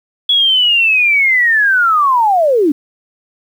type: linear sweep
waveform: sine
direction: down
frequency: 3390 to 269.1 Hz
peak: -8 dBFS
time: 0.29-2.72 s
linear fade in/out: 5 ms
effects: 7-bit